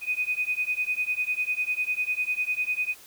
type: beating tone pair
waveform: sine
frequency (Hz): 2489 / 2499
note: D#7 / D#7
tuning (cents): 0 / +7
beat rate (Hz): 10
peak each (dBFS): -28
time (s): 0.01-2.95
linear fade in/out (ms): 50
effects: white hiss -50 dBFS RMS until 3.06 s